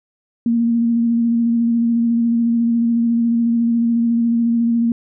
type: tone with vibrato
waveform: sine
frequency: 233.1 Hz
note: A#3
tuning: in tune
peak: -13 dBFS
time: 0.46-4.92 s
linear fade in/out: 2 ms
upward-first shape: square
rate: 14 Hz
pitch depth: 16 cents each way
effects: none

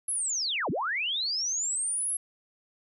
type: linear two-way sweep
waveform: sine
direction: down then up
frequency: 11175 to 123.47 to 11175 Hz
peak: -27 dBFS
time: 0.08-2.17 s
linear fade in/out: 5 ms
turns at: 0.7 s
effects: none

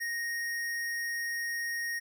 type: tone with hard clipping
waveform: sine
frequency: 1864.7 Hz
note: A#6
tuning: in tune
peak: -33 dBFS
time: 0-2 s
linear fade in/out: 20 ms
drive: 17 dB
effects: none

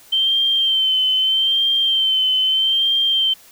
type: tone with vibrato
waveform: sine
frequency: 3114 Hz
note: G7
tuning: 12 cents flat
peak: -14 dBFS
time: 0.12-3.34 s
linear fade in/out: 10 ms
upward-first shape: sine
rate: 0.79 Hz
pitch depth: 38 cents each way
effects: white hiss -47 dBFS RMS until 3.51 s

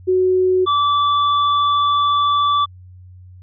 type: tone pair in turn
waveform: sine / square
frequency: 370.2 / 1159.1 Hz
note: F#4 / D6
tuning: +1 / -23 cents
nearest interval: octave + minor sixth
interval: 1976 cents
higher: second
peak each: -12 / -14 dBFS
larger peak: first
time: 0.07-0.66 / 0.66-2.66 s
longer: second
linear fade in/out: 20 ms
effects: added 91 Hz sine -38 dBFS peak until 3.42 s + resampled to 11025 Hz

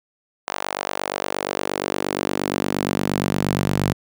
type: tone with high-pass filter sweep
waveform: sawtooth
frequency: 48.56 Hz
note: G1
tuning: 16 cents flat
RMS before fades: -24 dBFS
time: 0.47-3.93 s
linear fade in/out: 10 ms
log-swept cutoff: 800 to 130 Hz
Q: 1.4
effects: none

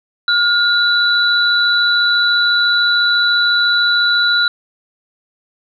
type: tone pair together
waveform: sine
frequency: 1421 / 3957 Hz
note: F6 / B7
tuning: +30 / +3 cents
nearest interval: octave + tritone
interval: 1773 cents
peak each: -13 / -14 dBFS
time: 0.28-4.48 s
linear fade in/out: 2 ms
effects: none

